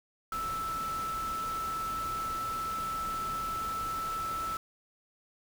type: tone in noise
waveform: sine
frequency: 1318.5 Hz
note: E6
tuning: in tune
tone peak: -32 dBFS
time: 0.32-4.57 s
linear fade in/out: 2 ms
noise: pink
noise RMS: -43 dBFS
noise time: 0.32-4.57 s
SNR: +8 dB
effects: none